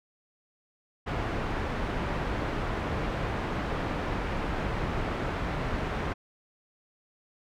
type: low-pass noise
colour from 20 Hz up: pink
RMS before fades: -31 dBFS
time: 1.06-6.14 s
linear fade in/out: 20 ms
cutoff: 1900 Hz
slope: 12 dB/octave
effects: none